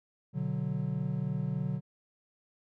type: chord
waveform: triangle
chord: B minor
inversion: none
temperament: equal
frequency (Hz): 123.47 / 146.83 / 185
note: B2 / D3 / F#3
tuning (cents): 0 / 0 / 0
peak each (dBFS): -34 / -31 / -33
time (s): 0.33-1.81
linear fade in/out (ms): 50
effects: none